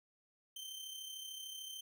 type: tone with amplitude modulation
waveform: sawtooth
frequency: 3112 Hz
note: G7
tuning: 13 cents flat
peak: -40 dBFS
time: 0.56-1.81 s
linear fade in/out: 5 ms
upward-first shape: sine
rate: 33.4 Hz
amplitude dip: 45%
effects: none